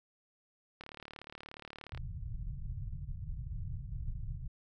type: click train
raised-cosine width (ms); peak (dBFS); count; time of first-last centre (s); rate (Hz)
0.3; -30; 44; 0.81-1.975; 36.9
type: low-pass noise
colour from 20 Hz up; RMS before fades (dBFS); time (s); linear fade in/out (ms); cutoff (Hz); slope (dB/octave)
pink; -40; 1.92-4.48; 10; 150; 48
effects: none